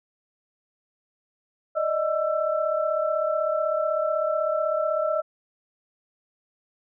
sine tone cluster, 595 / 631 / 1334 Hz, D5 / D#5 / E6, +22 / +24 / +20 cents, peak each -27 / -24 / -29 dBFS, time 1.75-5.22 s, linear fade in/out 20 ms, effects none

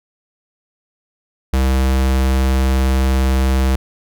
square tone, 65.7 Hz, C2, 8 cents sharp, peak -13 dBFS, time 1.53-3.76 s, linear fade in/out 5 ms, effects none

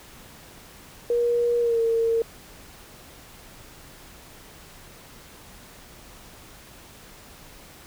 sine tone with pitch glide, 476.2 to 457.1 Hz, A#4 to A#4, +37 to -34 cents, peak -19 dBFS, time 1.1-2.22 s, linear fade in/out 2 ms, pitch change -71 cents, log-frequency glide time 1.6-1.8 s, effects pink hiss -47 dBFS RMS until 7.86 s

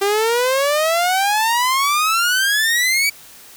sawtooth exponential sweep, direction up, 392 to 2310 Hz, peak -11 dBFS, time 0.01-3.1 s, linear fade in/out 10 ms, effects white hiss -42 dBFS RMS until 3.56 s

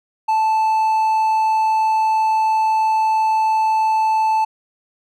triangle tone, 877 Hz, A5, 6 cents flat, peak -12 dBFS, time 0.28-4.45 s, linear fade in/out 10 ms, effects none

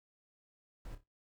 brown noise with echo, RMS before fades -45 dBFS, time 0.85-0.95 s, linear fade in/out 2 ms, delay 29 ms, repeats 3, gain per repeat -10 dB, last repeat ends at 1.037 s, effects noise-tail reverb RT60 0.2 s tail -21 dB re dry

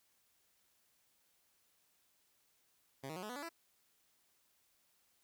10% pulse tone with pitch steps, 135.5 / 157.46 / 182.97 / 212.6 / 247.1 / 287.1 / 333.6 Hz, C#3 / D#3 / F#3 / G#3 / B3 / D4 / E4, -39 / +21 / -19 / +41 / +1 / -39 / +21 cents, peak -35 dBFS, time 3.03-3.492 s, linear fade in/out 10 ms, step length 66 ms, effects white hiss -75 dBFS RMS until 5.23 s

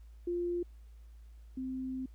sine tone pair in turn, 349.2 / 259.9 Hz, F4 / C4, 0 / -11 cents, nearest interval perfect fourth, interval 511 cents, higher first, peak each -31 / -35 dBFS, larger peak first, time 0.27-0.63 / 1.57-2.06 s, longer second, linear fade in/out 5 ms, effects added 56 Hz sine -50 dBFS peak until 2.14 s + pink hiss -73 dBFS RMS until 2.14 s

